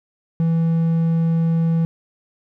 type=tone; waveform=triangle; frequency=164.81 Hz; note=E3; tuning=in tune; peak=-13 dBFS; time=0.4-1.85 s; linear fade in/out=0 ms; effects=none